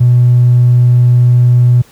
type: tone with tanh clipping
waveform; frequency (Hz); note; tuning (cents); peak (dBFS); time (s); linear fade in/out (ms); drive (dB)
triangle; 122.5; B2; -14; -3; 0-1.82; 10; 1
effects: pink hiss -44 dBFS RMS until 1.91 s + high-pass 60 Hz 12 dB/octave